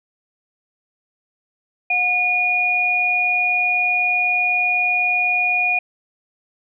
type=tone pair together; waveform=sine; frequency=724 / 2444 Hz; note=F#5 / D#7; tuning=-38 / -32 cents; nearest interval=octave + major sixth; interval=2106 cents; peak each=-24 / -16 dBFS; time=1.9-5.79 s; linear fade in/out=5 ms; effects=none